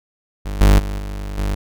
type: tone with level steps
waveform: 40% pulse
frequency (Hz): 49.8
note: G1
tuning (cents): +28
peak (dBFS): -22 / -7 / -21 / -24 / -17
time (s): 0.45-1.55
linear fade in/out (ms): 10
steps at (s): 0.61 / 0.79 / 0.99 / 1.38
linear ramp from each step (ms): 2
effects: none